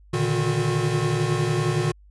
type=tone cluster; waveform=square; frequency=117.7 / 144.5 / 155.4 / 361.5 Hz; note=A#2 / D3 / D#3 / F#4; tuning=+17 / -28 / -2 / -40 cents; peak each=-27 dBFS; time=0.13-1.92 s; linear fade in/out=10 ms; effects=added 50 Hz sine -48 dBFS peak until 2.1 s + resampled to 24000 Hz